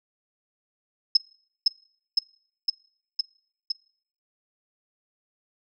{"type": "tone with echo", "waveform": "sine", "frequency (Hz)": 5180, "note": "E8", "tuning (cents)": -31, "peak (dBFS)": -12, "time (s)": [1.15, 1.17], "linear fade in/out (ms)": 5, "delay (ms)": 510, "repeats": 5, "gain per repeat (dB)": -2, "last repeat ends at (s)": 3.72, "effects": ["noise-tail reverb RT60 0.6 s tail -25 dB re dry"]}